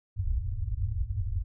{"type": "low-pass noise", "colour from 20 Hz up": "white", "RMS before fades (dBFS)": -30, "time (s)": [0.16, 1.44], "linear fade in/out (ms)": 20, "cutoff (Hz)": 110, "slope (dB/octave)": 96, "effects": []}